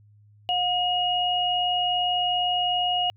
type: tone pair together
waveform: sine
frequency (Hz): 719.5 / 2878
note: F#5 / F#7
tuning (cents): -49 / -49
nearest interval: 2 octaves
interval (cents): 2400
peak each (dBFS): -24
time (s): 0.49-3.1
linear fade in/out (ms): 0
effects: added 104 Hz sine -52 dBFS peak until 3.16 s